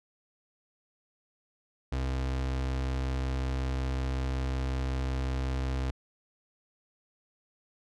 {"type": "tone", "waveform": "35% pulse", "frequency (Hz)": 65.41, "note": "C2", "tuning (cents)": 0, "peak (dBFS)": -27, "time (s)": [1.92, 5.91], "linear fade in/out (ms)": 5, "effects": ["low-pass 6000 Hz 12 dB/octave"]}